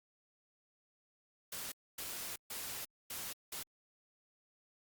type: noise bursts at uneven times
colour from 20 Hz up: white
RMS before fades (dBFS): -43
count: 5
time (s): 1.52-1.72 / 1.98-2.36 / 2.5-2.85 / 3.1-3.33 / 3.52-3.63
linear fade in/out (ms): 5
effects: Opus 48 kbps